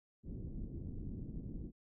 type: low-pass noise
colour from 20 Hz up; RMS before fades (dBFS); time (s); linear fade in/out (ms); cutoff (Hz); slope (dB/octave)
pink; -44; 0.23-1.72; 50; 310; 24
effects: none